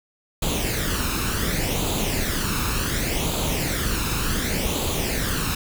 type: noise with flanger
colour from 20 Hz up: pink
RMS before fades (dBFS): -24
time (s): 0.42-5.55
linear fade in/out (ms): 5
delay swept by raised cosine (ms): 0.27 to 0.77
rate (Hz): 0.68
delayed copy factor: +0.6
effects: none